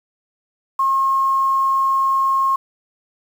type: tone with quantisation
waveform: sine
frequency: 1077 Hz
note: C6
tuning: 50 cents sharp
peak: -14 dBFS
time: 0.79-2.56 s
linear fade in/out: 5 ms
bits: 7
effects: none